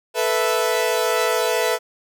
sawtooth chord, A suspended second, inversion none, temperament equal, 440 / 493.9 / 659.3 Hz, A4 / B4 / E5, 0 / 0 / 0 cents, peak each -19 / -18 / -19 dBFS, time 0.14-1.79 s, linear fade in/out 50 ms, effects none

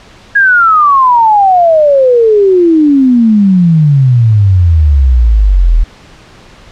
sine exponential sweep, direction down, 1661.2 to 38.34 Hz, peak -3 dBFS, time 0.35-5.84 s, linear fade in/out 10 ms, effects pink hiss -37 dBFS RMS until 6.71 s + low-pass 5000 Hz 12 dB/octave

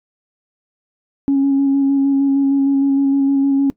sine tone with vibrato, 275.6 Hz, C#4, 10 cents flat, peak -10 dBFS, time 1.28-3.7 s, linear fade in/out 0 ms, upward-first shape square, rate 6.5 Hz, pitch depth 13 cents each way, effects noise-tail reverb RT60 0.1 s tail -20 dB re dry + tanh soft clip ceiling -8 dBFS

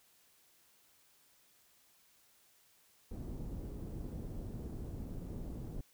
pink low-pass noise, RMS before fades -43 dBFS, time 3.11-5.81 s, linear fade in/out 2 ms, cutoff 320 Hz, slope 12 dB/octave, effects white hiss -68 dBFS RMS until 5.93 s

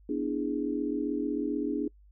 sine chord, E dominant seventh, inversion second, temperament equal, 246.9 / 293.7 / 329.6 / 415.3 Hz, B3 / D4 / E4 / G#4, 0 / 0 / 0 / 0 cents, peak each -35 / -30 / -36 / -35 dBFS, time 0.09-1.88 s, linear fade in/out 5 ms, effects noise-tail reverb RT60 0.1 s tail -26 dB re dry + added 50 Hz sine -54 dBFS peak until 2.11 s

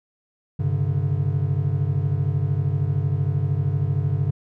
triangle chord, G suspended fourth, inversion none, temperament equal with one note detuned, 98 / 133.87 / 146.83 Hz, G2 / C3 / D3, 0 / +40 / 0 cents, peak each -22 dBFS, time 0.59-4.31 s, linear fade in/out 10 ms, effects none

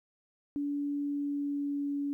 sine tone with pitch glide, 286.9 to 284.3 Hz, D4 to C#4, -40 to +44 cents, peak -30 dBFS, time 0.56-2.13 s, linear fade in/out 0 ms, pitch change -16 cents, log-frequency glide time 1.04-1.98 s, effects 12-bit

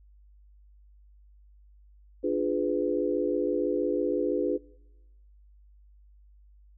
sine chord, D diminished seventh, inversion none, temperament equal with one note detuned, 293.7 / 349.2 / 415.3 / 501.4 Hz, D4 / F4 / Ab4 / Cb5, 0 / 0 / 0 / +26 cents, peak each -30 dBFS, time 2.23-4.58 s, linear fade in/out 20 ms, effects noise-tail reverb RT60 1.0 s tail -23 dB re dry + added 50 Hz sine -53 dBFS peak until 6.77 s

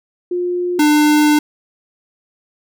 sine / square tone pair in turn, 355.4 / 299.6 Hz, F4 / D4, +30 / +35 cents, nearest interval minor third, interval 295 cents, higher first, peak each -16 / -10 dBFS, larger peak second, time 0.31-0.79 / 0.79-1.39 s, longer second, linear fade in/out 5 ms, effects none

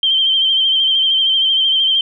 sine tone with vibrato, 3136 Hz, G7, in tune, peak -11 dBFS, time 0.03-2.01 s, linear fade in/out 2 ms, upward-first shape sine, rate 13 Hz, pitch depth 40 cents each way, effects none

